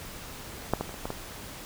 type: clicks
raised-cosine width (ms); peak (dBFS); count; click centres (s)
1; -9 / -15 / -27 / -27 / -18 / -18; 6; 0.736 / 0.81 / 0.893 / 0.942 / 1.055 / 1.104
effects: pink hiss -42 dBFS RMS until 1.65 s